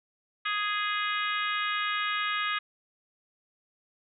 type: harmonic tone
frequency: 415.3 Hz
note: G#4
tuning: in tune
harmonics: 3 / 4 / 5 / 6 / 7 / 8 / 9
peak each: -31 / -33 / -35 / -37 / -38 / -39 / -40 dBFS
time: 0.45-2.59 s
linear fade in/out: 10 ms
effects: none